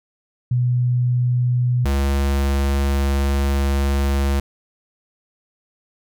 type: tone pair in turn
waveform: sine / square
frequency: 123.47 / 69.3 Hz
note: B2 / C#2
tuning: 0 / 0 cents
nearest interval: minor seventh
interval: 1000 cents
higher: first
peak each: -15 / -17 dBFS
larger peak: first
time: 0.51-1.85 / 1.85-4.4 s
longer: second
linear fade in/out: 5 ms
effects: none